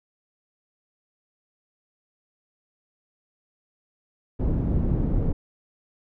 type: low-pass noise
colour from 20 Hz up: pink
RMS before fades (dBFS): -23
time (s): 4.39-5.33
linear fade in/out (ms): 10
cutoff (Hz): 280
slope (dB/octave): 12
effects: none